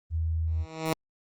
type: tone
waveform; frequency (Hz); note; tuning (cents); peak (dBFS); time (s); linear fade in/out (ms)
sine; 81; E2; -30; -25; 0.1-0.66; 50
type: tone with exponential growth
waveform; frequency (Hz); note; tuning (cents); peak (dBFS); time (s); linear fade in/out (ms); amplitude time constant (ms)
10% pulse; 159.9; D#3; +48; -15; 0.47-0.93; 2; 100
effects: Opus 24 kbps